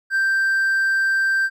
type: tone with hard clipping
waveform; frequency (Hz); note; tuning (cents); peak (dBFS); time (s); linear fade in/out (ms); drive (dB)
triangle; 1570; G6; +2; -17; 0.1-1.5; 50; 5
effects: none